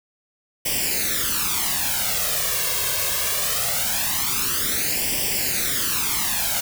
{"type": "noise with flanger", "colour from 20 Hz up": "white", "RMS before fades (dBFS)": -23, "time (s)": [0.65, 6.61], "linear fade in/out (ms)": 10, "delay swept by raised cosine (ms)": [0.37, 1.87], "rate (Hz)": 0.22, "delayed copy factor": 0.8, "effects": []}